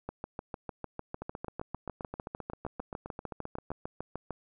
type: two click trains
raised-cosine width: 1 ms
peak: -24 / -22 dBFS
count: 20 / 29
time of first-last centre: 1.22-3.717 / 0.09-4.307 s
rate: 7.61 / 6.64 Hz
effects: none